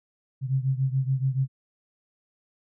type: beating tone pair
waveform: sine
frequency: 130.81 / 137.81 Hz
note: C3 / C#3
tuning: 0 / -10 cents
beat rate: 7 Hz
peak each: -24 / -27 dBFS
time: 0.41-1.48 s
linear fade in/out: 50 ms
effects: none